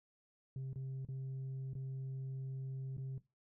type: tone with dropouts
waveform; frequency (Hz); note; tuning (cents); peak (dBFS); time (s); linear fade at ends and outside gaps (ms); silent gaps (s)
sine; 132.9; C3; +27; -37; 0.56-3.18; 2; 0.731-0.758 / 1.05-1.087 / 1.734-1.752 / 2.968-2.98
effects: noise-tail reverb RT60 0.2 s tail -17 dB re dry + tanh soft clip ceiling -39 dBFS